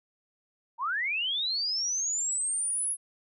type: linear sweep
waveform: sine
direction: up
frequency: 880 to 10680 Hz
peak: -27 dBFS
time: 0.78-2.97 s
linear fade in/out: 50 ms
effects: none